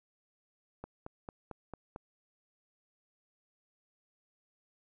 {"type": "click train", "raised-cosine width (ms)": 1, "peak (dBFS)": -28, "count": 6, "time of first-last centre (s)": [0.84, 1.961], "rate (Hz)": 4.46, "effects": []}